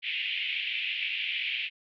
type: band-pass noise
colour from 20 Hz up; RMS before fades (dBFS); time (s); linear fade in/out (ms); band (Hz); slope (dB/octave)
white; -32; 0.02-1.7; 50; 2200 to 3100; 48
effects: none